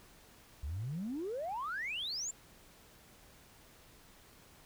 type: exponential sweep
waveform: sine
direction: up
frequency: 65.41 to 7500 Hz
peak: -35 dBFS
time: 0.63-2.31 s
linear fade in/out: 5 ms
effects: tanh soft clip ceiling -32 dBFS + pink hiss -60 dBFS RMS until 4.65 s